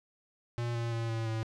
square tone with pitch steps, 118.8 / 116.96 / 115.15 / 113.37 / 111.62 Hz, A#2 / A#2 / A#2 / A#2 / A2, +33 / +6 / -21 / -48 / +25 cents, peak -32 dBFS, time 0.58-1.43 s, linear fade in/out 0 ms, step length 170 ms, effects low-pass 6000 Hz 12 dB/octave

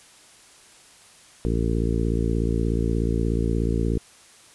harmonic tone, 56.7 Hz, A#1, 47 cents flat, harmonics 1 / 2 / 3 / 4 / 5 / 6 / 7 / 8, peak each -24 / -27 / -29 / -30 / -31 / -32 / -32 / -33 dBFS, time 1.45-3.98 s, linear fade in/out 0 ms, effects white hiss -51 dBFS RMS until 4.54 s + resampled to 24000 Hz

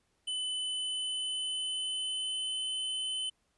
square tone with pitch glide, 3013 to 3041 Hz, F#7 to F#7, +31 to +47 cents, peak -33 dBFS, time 0.27-3.3 s, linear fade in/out 10 ms, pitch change +16 cents, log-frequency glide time 0.56-2.63 s, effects pink hiss -75 dBFS RMS until 3.57 s + resampled to 24000 Hz

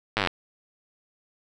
slowing click train, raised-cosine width 0.3 ms, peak -7 dBFS, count 11, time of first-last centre 0.17-0.273 s, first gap 9 ms, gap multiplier 1.03, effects none

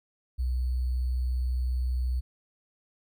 sine tone with sample-and-hold, 62.7 Hz, B1, 27 cents sharp, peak -25 dBFS, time 0.38-2.21 s, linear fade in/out 20 ms, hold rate 4410 Hz, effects none

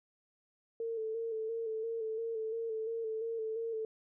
sine tone with vibrato, 448.7 Hz, A4, 34 cents sharp, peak -34 dBFS, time 0.8-3.85 s, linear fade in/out 2 ms, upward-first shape square, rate 2.9 Hz, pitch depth 33 cents each way, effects none

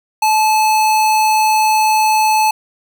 square tone, 866 Hz, A5, 28 cents flat, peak -11 dBFS, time 0.22-2.51 s, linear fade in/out 5 ms, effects none

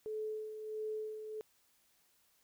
sine tone with tremolo, 432 Hz, A4, 32 cents flat, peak -36 dBFS, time 0.06-1.41 s, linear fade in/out 0 ms, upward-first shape sine, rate 1.5 Hz, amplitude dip 55%, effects white hiss -72 dBFS RMS until 2.43 s

